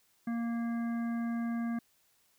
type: harmonic tone with a mistuned harmonic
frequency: 233.1 Hz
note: A#3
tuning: in tune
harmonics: 1 / 3 / 5 / 7 / 9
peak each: -31 / -46 / -49 / -49 / -55 dBFS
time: 0.27-1.79 s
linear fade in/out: 5 ms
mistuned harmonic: 9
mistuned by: -15 cents
effects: white hiss -70 dBFS RMS until 2.38 s